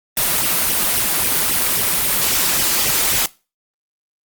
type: noise with flanger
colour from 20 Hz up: white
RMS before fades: -17 dBFS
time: 0.17-3.26 s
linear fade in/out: 2 ms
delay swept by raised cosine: 0.34 to 6.14 ms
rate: 3.7 Hz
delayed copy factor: +0.7
effects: noise-tail reverb RT60 0.3 s tail -21 dB re dry + Opus 32 kbps